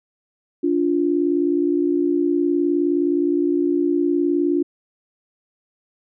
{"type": "tone pair together", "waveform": "sine", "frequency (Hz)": [289.8, 349.2], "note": ["D4", "F4"], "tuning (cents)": [-23, 0], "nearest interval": "minor third", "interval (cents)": 323, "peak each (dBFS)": -19, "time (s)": [0.63, 4.63], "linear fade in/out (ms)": 10, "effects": []}